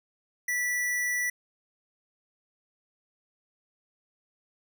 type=tone; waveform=square; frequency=1961 Hz; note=B6; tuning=13 cents flat; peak=-27 dBFS; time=0.48-1.3 s; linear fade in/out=5 ms; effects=none